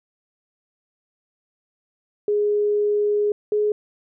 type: tone pair in turn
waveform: sine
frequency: 415.3 / 420.1 Hz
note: G#4 / G#4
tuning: 0 / +20 cents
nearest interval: unison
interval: 20 cents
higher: second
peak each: -17 dBFS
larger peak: neither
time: 2.28-3.32 / 3.52-3.72 s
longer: first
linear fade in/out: 2 ms
effects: none